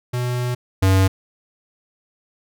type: tone pair in turn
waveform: square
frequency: 123.47 / 95.25 Hz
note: B2 / G2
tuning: 0 / -49 cents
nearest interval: major third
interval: 449 cents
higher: first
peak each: -21 / -13 dBFS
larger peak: second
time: 0.13-0.55 / 0.82-1.08 s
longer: first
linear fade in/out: 10 ms
effects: none